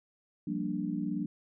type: chord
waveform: sine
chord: G minor seventh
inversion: third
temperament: equal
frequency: 174.61 / 196 / 233.1 / 293.7 Hz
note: F3 / G3 / Bb3 / D4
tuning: 0 / 0 / 0 / 0 cents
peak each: -37 / -36 / -37 / -35 dBFS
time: 0.47-1.26 s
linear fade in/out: 5 ms
effects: none